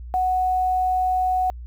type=tone with quantisation; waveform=sine; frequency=740 Hz; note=F#5; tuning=in tune; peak=-18 dBFS; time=0.14-1.5 s; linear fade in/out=0 ms; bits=8; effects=added 60 Hz sine -33 dBFS peak until 1.66 s